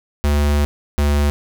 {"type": "tone pair in turn", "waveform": "square", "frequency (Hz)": [73, 72.63], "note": ["D2", "D2"], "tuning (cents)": [-10, -19], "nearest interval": "unison", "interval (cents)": 9, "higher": "first", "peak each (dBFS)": -14, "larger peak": "neither", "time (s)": [[0.24, 0.65], [0.98, 1.3]], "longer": "first", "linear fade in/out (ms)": 0, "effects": []}